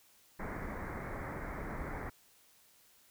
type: low-pass noise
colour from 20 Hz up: pink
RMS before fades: -41 dBFS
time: 0.39-2.1 s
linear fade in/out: 10 ms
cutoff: 2200 Hz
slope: 96 dB/octave
effects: white hiss -65 dBFS RMS until 3.1 s